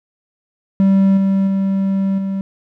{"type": "tone with level steps", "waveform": "triangle", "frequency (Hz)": 194.1, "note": "G3", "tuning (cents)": -17, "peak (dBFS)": [-7, -10, -12, -16], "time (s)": [0.8, 2.41], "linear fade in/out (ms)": 0, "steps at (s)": [1.17, 1.47, 2.18], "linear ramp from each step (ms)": 5, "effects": []}